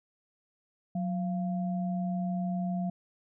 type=tone pair together; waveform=sine; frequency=182.76 / 690 Hz; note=F#3 / F5; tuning=-21 / -21 cents; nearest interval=octave + major seventh; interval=2300 cents; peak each=-29 / -38 dBFS; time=0.95-2.9 s; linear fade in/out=5 ms; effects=none